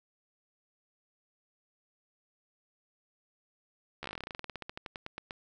slowing click train, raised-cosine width 0.3 ms, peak -23 dBFS, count 26, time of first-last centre 4.03-5.309 s, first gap 13 ms, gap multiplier 1.1, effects none

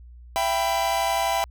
45% pulse chord, E minor, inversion none, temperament equal with one note detuned, 671.9 / 784 / 987.8 Hz, E5 / G5 / B5, +33 / 0 / 0 cents, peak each -26 / -25 / -27 dBFS, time 0.36-1.44 s, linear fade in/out 0 ms, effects added 60 Hz sine -42 dBFS peak until 1.5 s

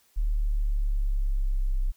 sine linear sweep, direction down, 37.61 to 32.16 Hz, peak -22 dBFS, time 0.16-1.92 s, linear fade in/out 20 ms, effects white hiss -64 dBFS RMS until 1.96 s

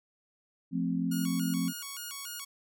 sine chord, F major, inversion none, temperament equal, 174.61 / 220 / 261.6 Hz, F3 / A3 / C4, 0 / 0 / 0 cents, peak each -31 / -35 / -31 dBFS, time 0.71-1.73 s, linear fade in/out 50 ms
5% pulse tone with vibrato, 1264 Hz, D#6, 27 cents sharp, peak -27 dBFS, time 1.11-2.45 s, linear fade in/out 10 ms, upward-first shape square, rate 3.5 Hz, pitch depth 220 cents each way
effects none

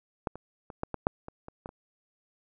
clicks, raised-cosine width 1 ms, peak -15 / -27 / -28 / -16 / -18 / -9 / -26 / -28 / -23 / -30 dBFS, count 10, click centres 0.272 / 0.356 / 0.702 / 0.834 / 0.943 / 1.069 / 1.284 / 1.484 / 1.659 / 1.691 s, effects none

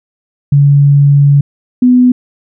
sine tone pair in turn, 142.2 / 249.3 Hz, C#3 / B3, +45 / +16 cents, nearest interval minor seventh, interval 971 cents, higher second, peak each -3 dBFS, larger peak neither, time 0.52-1.41 / 1.82-2.12 s, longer first, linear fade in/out 5 ms, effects none

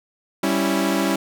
sawtooth chord, C# diminished, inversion second, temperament equal, 196 / 277.2 / 329.6 Hz, G3 / C#4 / E4, 0 / 0 / 0 cents, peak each -19 dBFS, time 0.43-1.16 s, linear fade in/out 5 ms, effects none

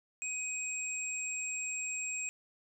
sine tone pair together, 2521 / 7554 Hz, D#7 / A#8, +22 / +22 cents, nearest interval octave + perfect fifth, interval 1900 cents, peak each -38 / -37 dBFS, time 0.22-2.29 s, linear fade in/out 0 ms, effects none

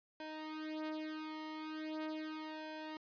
sawtooth tone with flanger, 311.1 Hz, D#4, in tune, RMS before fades -44 dBFS, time 0.2-2.97 s, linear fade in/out 2 ms, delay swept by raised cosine 2 to 4.2 ms, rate 0.4 Hz, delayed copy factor +0.95, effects resampled to 11025 Hz

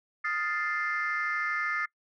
sine chord, F dominant seventh, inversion third, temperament equal, 1244.5 / 1396.9 / 1760 / 2093 Hz, Eb6 / F6 / A6 / C7, 0 / 0 / 0 / 0 cents, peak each -33 / -35 / -31 / -32 dBFS, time 0.24-1.86 s, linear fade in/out 10 ms, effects noise-tail reverb RT60 0.1 s tail -23 dB re dry + tanh soft clip ceiling -21 dBFS

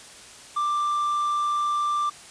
triangle tone, 1181 Hz, D6, 9 cents sharp, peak -20 dBFS, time 0.56-2.1 s, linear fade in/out 10 ms, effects white hiss -45 dBFS RMS until 2.3 s + resampled to 22050 Hz

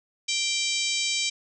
harmonic tone with a mistuned harmonic, 784 Hz, G5, in tune, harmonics 3 / 4 / 5 / 6 / 7 / 8 / 9 / 10, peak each -30 / -31 / -32 / -33 / -33 / -34 / -35 / -35 dBFS, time 0.28-1.3 s, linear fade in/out 10 ms, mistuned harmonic 5, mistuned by -31 cents, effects none

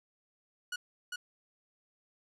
sawtooth tone with echo, 1460 Hz, F#6, 24 cents flat, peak -31 dBFS, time 0.72-0.76 s, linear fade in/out 5 ms, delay 400 ms, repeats 1, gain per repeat -2 dB, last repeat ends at 1.16 s, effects low-pass 10000 Hz 12 dB/octave

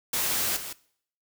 white noise with level steps, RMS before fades -27 / -37 dBFS, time 0.13-0.73 s, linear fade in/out 5 ms, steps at 0.56 s, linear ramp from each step 10 ms, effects noise-tail reverb RT60 0.6 s tail -20 dB re dry

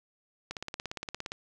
click train, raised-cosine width 0.2 ms, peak -19 dBFS, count 15, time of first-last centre 0.51-1.319 s, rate 17.3 Hz, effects none

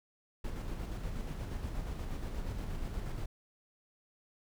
brown noise with tremolo, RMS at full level -37 dBFS, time 0.44-3.26 s, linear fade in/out 5 ms, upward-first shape square, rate 8.4 Hz, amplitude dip 30%, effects none

